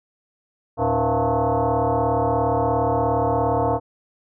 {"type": "tone with frequency modulation", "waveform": "sine", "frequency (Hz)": 116.54, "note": "A#2", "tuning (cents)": 0, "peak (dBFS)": -17, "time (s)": [0.77, 3.8], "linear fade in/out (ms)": 50, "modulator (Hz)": 196, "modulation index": 4.4, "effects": []}